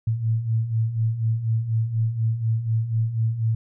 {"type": "beating tone pair", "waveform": "sine", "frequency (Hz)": [109.8, 113.9], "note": ["A2", "A#2"], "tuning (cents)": [-3, -40], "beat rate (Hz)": 4.1, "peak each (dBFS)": [-27, -21], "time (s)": [0.07, 3.55], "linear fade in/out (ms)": 5, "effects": []}